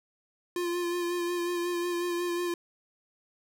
square tone with vibrato, 349.2 Hz, F4, in tune, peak -29 dBFS, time 0.56-2.54 s, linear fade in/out 2 ms, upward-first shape sine, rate 5.5 Hz, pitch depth 24 cents each way, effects none

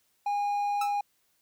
triangle tone, 817 Hz, G#5, 29 cents flat, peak -24 dBFS, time 0.26-1.01 s, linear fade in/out 5 ms
sawtooth tone with exponential decay, 1310 Hz, E6, 11 cents flat, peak -26 dBFS, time 0.81-0.96 s, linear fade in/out 5 ms, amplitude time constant 32 ms
effects white hiss -71 dBFS RMS until 1.41 s

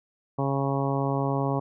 harmonic tone, 137.7 Hz, C#3, 11 cents flat, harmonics 1 / 2 / 3 / 4 / 5 / 6 / 7 / 8, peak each -27 / -30 / -32 / -33 / -34 / -35 / -35 / -36 dBFS, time 0.38-1.6 s, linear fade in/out 10 ms, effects none

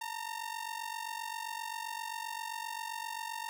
sawtooth ring-modulated tone, 915 Hz, A#5, 32 cents flat, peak -31 dBFS, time 0.01-3.49 s, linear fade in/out 0 ms, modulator 23.8 Hz, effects none

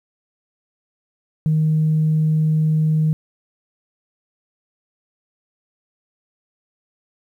sine tone, 156 Hz, D#3, 5 cents sharp, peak -13 dBFS, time 1.46-3.13 s, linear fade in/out 0 ms, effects tanh soft clip ceiling -10 dBFS + 9-bit

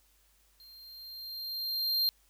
square tone with level ramp, 4186 Hz, C8, in tune, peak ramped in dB -53 to -25 dBFS, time 0.6-2.09 s, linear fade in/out 0 ms, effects added 50 Hz sine -68 dBFS peak until 2.29 s + white hiss -68 dBFS RMS until 2.29 s

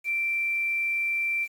sine tone with quantisation, 2349 Hz, D7, in tune, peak -24 dBFS, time 0.04-1.48 s, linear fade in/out 50 ms, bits 8, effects AAC 64 kbps

